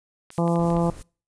clicks, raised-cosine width 0.3 ms, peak -25 dBFS, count 6, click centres 0.304 / 0.38 / 0.478 / 0.558 / 0.703 / 0.767 s
violet noise with tremolo, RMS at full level -41 dBFS, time 0.31-1.03 s, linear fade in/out 5 ms, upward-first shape sine, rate 6 Hz, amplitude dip 60%
harmonic tone, 169.7 Hz, F3, 49 cents flat, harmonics 1 / 2 / 3 / 4 / 5 / 6 / 7, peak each -21 / -27 / -27 / -30 / -31 / -34 / -37 dBFS, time 0.38-0.9 s, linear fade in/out 2 ms
brown noise, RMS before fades -39 dBFS, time 0.59-1.02 s, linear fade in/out 2 ms
effects noise-tail reverb RT60 0.4 s tail -25 dB re dry + resampled to 22050 Hz

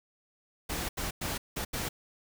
pink noise bursts at uneven times, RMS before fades -34 dBFS, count 5, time 0.69-0.89 / 0.97-1.11 / 1.21-1.38 / 1.56-1.65 / 1.73-1.89 s, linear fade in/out 10 ms, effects none

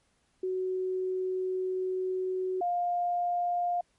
sine tone pair in turn, 372.1 / 704.3 Hz, F#4 / F5, +10 / +14 cents, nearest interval major seventh, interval 1104 cents, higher second, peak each -28 / -26 dBFS, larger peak second, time 0.43-2.61 / 2.61-3.81 s, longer first, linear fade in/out 5 ms, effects pink hiss -71 dBFS RMS until 3.98 s + MP3 48 kbps

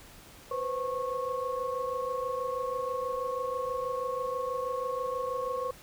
sine tone cluster, 496.8 / 523 / 1096 Hz, B4 / C5 / C#6, +10 / -1 / -20 cents, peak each -34 / -35 / -34 dBFS, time 0.51-5.71 s, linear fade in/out 5 ms, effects pink hiss -52 dBFS RMS until 5.82 s

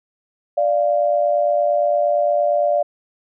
sine tone pair together, 587.3 / 696 Hz, D5 / F5, 0 / -6 cents, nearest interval minor third, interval 294 cents, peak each -16 / -19 dBFS, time 0.57-2.83 s, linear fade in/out 10 ms, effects none

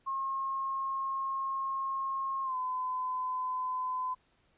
sine tone with pitch glide, 1077 to 1016.6 Hz, C6 to B5, +50 to +50 cents, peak -31 dBFS, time 0.06-4.15 s, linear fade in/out 20 ms, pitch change -100 cents, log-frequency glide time 2.43-2.56 s, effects pink hiss -70 dBFS RMS until 4.57 s + resampled to 8000 Hz

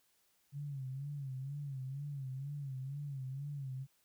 sine tone with vibrato, 137.7 Hz, C#3, 11 cents flat, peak -39 dBFS, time 0.52-3.87 s, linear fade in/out 50 ms, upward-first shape sine, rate 2.1 Hz, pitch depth 100 cents each way, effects white hiss -74 dBFS RMS until 4.04 s

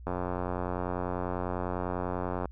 click train, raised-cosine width 1 ms, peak -18 dBFS, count 216, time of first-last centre 0.07-2.456 s, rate 90.1 Hz, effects added 60 Hz sine -43 dBFS peak until 2.51 s

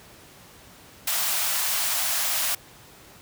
white high-pass noise, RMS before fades -25 dBFS, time 1.07-2.55 s, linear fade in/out 5 ms, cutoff 590 Hz, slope 96 dB/octave, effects pink hiss -49 dBFS RMS until 3.21 s + high-pass 60 Hz 12 dB/octave

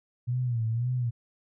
sine tone with vibrato, 118.9 Hz, A#2, 35 cents sharp, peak -25 dBFS, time 0.27-1.11 s, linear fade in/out 20 ms, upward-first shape sine, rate 1.9 Hz, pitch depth 110 cents each way, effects none

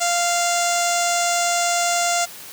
sawtooth tone with low-pass filter, 695 Hz, F5, 9 cents flat, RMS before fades -20 dBFS, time 0-2.26 s, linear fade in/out 20 ms, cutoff 7200 Hz, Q 5.7, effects white hiss -38 dBFS RMS until 2.52 s + high-pass 100 Hz 12 dB/octave

